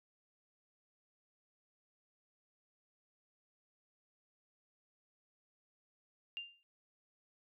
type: tone with exponential decay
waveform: sine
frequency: 2794 Hz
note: F7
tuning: in tune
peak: -37 dBFS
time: 6.37-6.63 s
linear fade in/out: 0 ms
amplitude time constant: 56 ms
effects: none